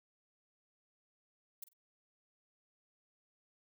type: noise with echo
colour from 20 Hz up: violet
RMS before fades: -45 dBFS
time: 1.62-1.64 s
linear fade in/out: 5 ms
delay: 47 ms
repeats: 2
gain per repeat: -15 dB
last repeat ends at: 1.734 s
effects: none